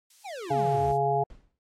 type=noise; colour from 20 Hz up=violet; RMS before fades=-46 dBFS; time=0.1-0.97 s; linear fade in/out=5 ms
type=exponential sweep; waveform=square; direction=down; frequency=870 to 61.7 Hz; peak=-36 dBFS; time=0.24-0.93 s; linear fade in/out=20 ms
type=harmonic tone; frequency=139.1 Hz; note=C#3; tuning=6 cents sharp; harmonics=1 / 3 / 5 / 6; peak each=-31 / -28 / -26 / -28 dBFS; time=0.5-1.24 s; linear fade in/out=10 ms
type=noise with exponential decay; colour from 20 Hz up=brown; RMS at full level=-43 dBFS; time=1.3-1.59 s; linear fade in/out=1 ms; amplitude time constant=63 ms
effects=low-pass 7000 Hz 12 dB/octave + AAC 48 kbps